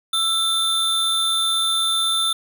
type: tone pair together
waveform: square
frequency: 1332 / 3562 Hz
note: E6 / A7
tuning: +18 / +21 cents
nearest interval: octave + perfect fourth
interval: 1703 cents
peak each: -27 / -19 dBFS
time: 0.13-2.33 s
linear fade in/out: 5 ms
effects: none